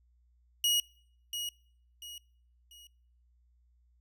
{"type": "tone with echo", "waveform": "sawtooth", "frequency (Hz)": 2895, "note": "F#7", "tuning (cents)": -38, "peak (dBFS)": -22, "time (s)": [0.64, 0.8], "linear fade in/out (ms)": 2, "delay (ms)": 690, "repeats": 3, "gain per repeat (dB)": -9, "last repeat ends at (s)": 2.87, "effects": ["noise-tail reverb RT60 0.6 s tail -24 dB re dry", "added 60 Hz sine -64 dBFS peak until 4 s"]}